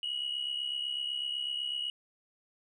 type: tone pair together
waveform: sine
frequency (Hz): 2892 / 2960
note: F#7 / F#7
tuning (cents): -40 / 0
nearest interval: unison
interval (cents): 40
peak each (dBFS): -32 / -36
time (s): 0.03-1.9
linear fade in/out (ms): 2
effects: tanh soft clip ceiling -28 dBFS